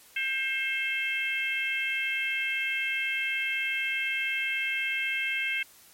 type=harmonic tone with a mistuned harmonic; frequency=529 Hz; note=C5; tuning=19 cents sharp; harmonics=3 / 4 / 5 / 6; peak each=-34 / -30 / -31 / -37 dBFS; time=0.16-5.63 s; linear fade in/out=5 ms; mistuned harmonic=4; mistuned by=+22 cents; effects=white hiss -55 dBFS RMS until 5.93 s + MP3 64 kbps